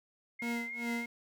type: tone with vibrato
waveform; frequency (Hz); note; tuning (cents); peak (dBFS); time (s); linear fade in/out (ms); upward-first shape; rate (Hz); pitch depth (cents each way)
sine; 2115; C7; +18; -38; 0.39-1.06; 10; sine; 3.2; 45
type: tone with tremolo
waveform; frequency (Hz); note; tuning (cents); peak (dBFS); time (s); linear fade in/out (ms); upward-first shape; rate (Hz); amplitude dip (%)
40% pulse; 235.4; A#3; +17; -32; 0.42-1.06; 2; sine; 2.5; 95
effects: none